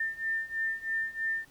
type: beating tone pair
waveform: sine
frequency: 1796 / 1799.1 Hz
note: A6 / A6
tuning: +35 / +38 cents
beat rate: 3.1 Hz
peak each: -34 / -32 dBFS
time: 0-1.45 s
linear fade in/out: 5 ms
effects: pink hiss -60 dBFS RMS until 1.5 s